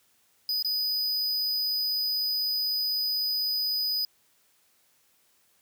square tone with dropouts, 4978 Hz, D#8, in tune, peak -26 dBFS, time 0.49-4.05 s, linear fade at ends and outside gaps 1 ms, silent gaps 0.625-0.647 s, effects white hiss -66 dBFS RMS until 5.61 s + high-pass 60 Hz 12 dB/octave

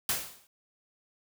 white noise with exponential decay, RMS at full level -26 dBFS, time 0.09-0.47 s, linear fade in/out 2 ms, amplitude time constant 82 ms, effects none

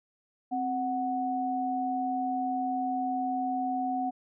sine tone pair together, 261.6 / 739.9 Hz, C4 / F#5, 0 / 0 cents, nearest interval octave + tritone, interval 1800 cents, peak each -32 / -29 dBFS, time 0.51-4.11 s, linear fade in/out 20 ms, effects none

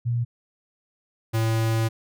sine / square tone pair in turn, 119.1 / 112.42 Hz, A#2 / A2, +38 / +38 cents, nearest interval minor second, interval 100 cents, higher first, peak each -21 dBFS, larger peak neither, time 0.05-0.25 / 1.33-1.89 s, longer second, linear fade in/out 20 ms, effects none

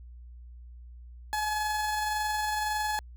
30% pulse tone with amplitude modulation, 850 Hz, G#5, 40 cents sharp, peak -24 dBFS, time 1.33-2.99 s, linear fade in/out 0 ms, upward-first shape sine, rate 21.8 Hz, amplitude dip 25%, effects added 60 Hz sine -44 dBFS peak until 3.16 s

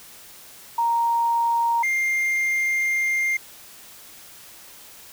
sine / triangle tone pair in turn, 932.3 / 2109 Hz, A#5 / C7, 0 / +13 cents, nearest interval octave + major second, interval 1413 cents, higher second, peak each -18 dBFS, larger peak neither, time 0.78-1.83 / 1.83-3.37 s, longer second, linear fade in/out 5 ms, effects white hiss -45 dBFS RMS until 5.12 s

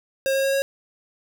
square tone with pitch steps, 538 / 541.4 / 544.9 / 548.4 Hz, C5 / C#5 / C#5 / C#5, +48 / -41 / -30 / -19 cents, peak -20 dBFS, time 0.26-0.62 s, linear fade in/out 0 ms, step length 90 ms, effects none

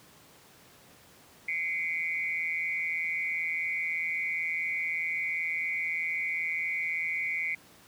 sine tone cluster, 2063 / 2228 / 2391 Hz, C7 / C#7 / D7, -25 / +8 / +30 cents, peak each -32 / -32 / -38 dBFS, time 1.48-7.55 s, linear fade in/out 5 ms, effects pink hiss -56 dBFS RMS until 7.87 s + high-pass 100 Hz 12 dB/octave

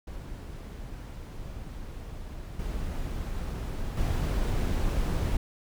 brown noise with level steps, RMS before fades -39 / -33 / -27 dBFS, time 0.07-5.37 s, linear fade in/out 5 ms, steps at 2.59 / 3.97 s, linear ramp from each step 5 ms, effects none

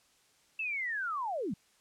sine linear sweep, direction down, 2682 to 155.3 Hz, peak -32 dBFS, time 0.59-1.54 s, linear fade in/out 5 ms, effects white hiss -67 dBFS RMS until 1.8 s + low-pass 9000 Hz 12 dB/octave

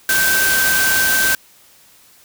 sine tone in noise, 1552 Hz, G6, 18 cents flat, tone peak -15 dBFS, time 0.09-1.35 s, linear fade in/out 2 ms, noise white, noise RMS -18 dBFS, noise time 0.09-1.35 s, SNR 0 dB, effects white hiss -49 dBFS RMS until 2.24 s

